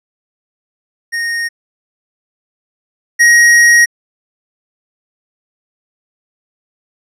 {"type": "tone pair in turn", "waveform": "square", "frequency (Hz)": [1856, 1886.3], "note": ["A#6", "A#6"], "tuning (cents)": [-8, 20], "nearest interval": "unison", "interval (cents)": 28, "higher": "second", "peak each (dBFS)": [-16, -5], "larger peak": "second", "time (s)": [[1.12, 1.49], [3.19, 3.86]], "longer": "second", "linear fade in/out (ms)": 20, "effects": ["low-pass 10000 Hz 12 dB/octave"]}